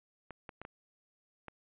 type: clicks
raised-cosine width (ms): 0.5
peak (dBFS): -29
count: 5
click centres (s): 0.307 / 0.492 / 0.616 / 0.651 / 1.483
effects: resampled to 8000 Hz